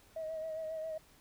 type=tone with vibrato; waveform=sine; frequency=636 Hz; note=D#5; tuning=38 cents sharp; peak=-36 dBFS; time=0.16-0.98 s; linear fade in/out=5 ms; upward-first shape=sine; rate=7.4 Hz; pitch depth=32 cents each way; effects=tanh soft clip ceiling -32 dBFS + pink hiss -63 dBFS RMS until 1.2 s